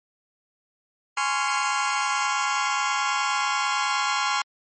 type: chord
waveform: sawtooth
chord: Db major seventh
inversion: second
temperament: just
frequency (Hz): 831.5 / 1039.4 / 1108.7 / 1385.9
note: Ab5 / C6 / Db6 / F6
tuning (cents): +2 / -12 / 0 / -14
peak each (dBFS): -24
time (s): 1.17-4.42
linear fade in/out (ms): 5
effects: MP3 32 kbps